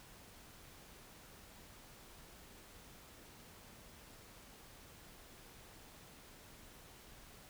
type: silence
effects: pink hiss -58 dBFS RMS until 7.49 s